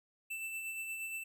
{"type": "tone with tremolo", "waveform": "square", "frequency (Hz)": 2659, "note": "E7", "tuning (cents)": 14, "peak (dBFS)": -38, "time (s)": [0.3, 1.24], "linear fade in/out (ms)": 10, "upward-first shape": "sine", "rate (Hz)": 8.5, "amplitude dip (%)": 35, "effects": []}